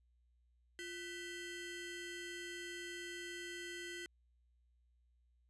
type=ring-modulated tone; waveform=25% pulse; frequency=1163 Hz; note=D6; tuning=17 cents flat; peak=-38 dBFS; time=0.79-4.06 s; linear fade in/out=0 ms; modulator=814 Hz; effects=added 60 Hz sine -70 dBFS peak until 5.49 s + resampled to 24000 Hz